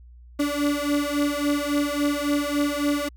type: beating tone pair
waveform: 35% pulse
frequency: 288 / 291.6 Hz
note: D4 / D4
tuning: -34 / -12 cents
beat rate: 3.6 Hz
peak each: -23 dBFS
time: 0.39-3.09 s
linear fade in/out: 10 ms
effects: added 60 Hz sine -44 dBFS peak until 3.16 s